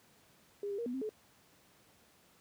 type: tone with pitch steps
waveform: sine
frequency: 406.4 / 400.6 / 469.4 / 245.6 / 264.4 / 430.1 Hz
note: G#4 / G4 / A#4 / B3 / C4 / A4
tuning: -38 / +38 / +12 / -9 / +18 / -39 cents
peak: -35 dBFS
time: 0.63-1.092 s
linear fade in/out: 2 ms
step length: 77 ms
effects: pink hiss -65 dBFS RMS until 2.4 s + high-pass 100 Hz 12 dB/octave